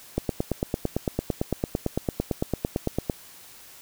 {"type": "click train", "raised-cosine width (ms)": 2, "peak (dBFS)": -10, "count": 27, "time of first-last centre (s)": [0.18, 3.098], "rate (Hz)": 8.91, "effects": ["white hiss -48 dBFS RMS until 3.81 s"]}